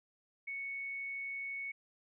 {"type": "tone", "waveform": "sine", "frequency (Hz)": 2217, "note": "C#7", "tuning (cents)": 0, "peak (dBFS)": -38, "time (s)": [0.47, 1.72], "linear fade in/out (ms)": 10, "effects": []}